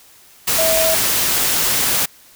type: tone in noise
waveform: sine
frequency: 647 Hz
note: E5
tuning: 32 cents flat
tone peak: -16 dBFS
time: 0.58-0.95 s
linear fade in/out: 10 ms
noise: white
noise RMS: -17 dBFS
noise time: 0.47-2.06 s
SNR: -2 dB
effects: white hiss -47 dBFS RMS until 2.35 s